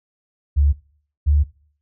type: tone pair in turn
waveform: sine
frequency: 71.8 / 73.27 Hz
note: D2 / D2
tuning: -39 / -3 cents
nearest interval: unison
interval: 36 cents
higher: second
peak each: -12 dBFS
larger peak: neither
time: 0.56-0.73 / 1.26-1.44 s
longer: second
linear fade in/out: 20 ms
effects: noise-tail reverb RT60 0.5 s tail -20 dB re dry